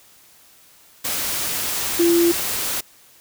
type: tone in noise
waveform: sine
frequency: 341.2 Hz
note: F4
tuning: 40 cents flat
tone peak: -13 dBFS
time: 1.99-2.32 s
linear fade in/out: 10 ms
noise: white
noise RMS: -24 dBFS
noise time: 1.04-2.81 s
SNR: +8 dB
effects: white hiss -51 dBFS RMS until 3.2 s